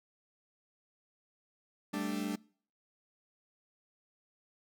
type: chord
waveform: 40% pulse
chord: G suspended second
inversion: none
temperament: equal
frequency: 196 / 220 / 293.7 Hz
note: G3 / A3 / D4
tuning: 0 / 0 / 0 cents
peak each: -38 / -38 / -36 dBFS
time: 1.93-2.36 s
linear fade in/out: 10 ms
effects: noise-tail reverb RT60 0.5 s tail -24 dB re dry